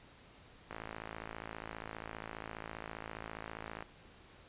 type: click train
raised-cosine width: 0.5 ms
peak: -27 dBFS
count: 172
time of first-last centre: 0.71-3.825 s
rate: 54.9 Hz
effects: pink hiss -59 dBFS RMS until 4.48 s + resampled to 8000 Hz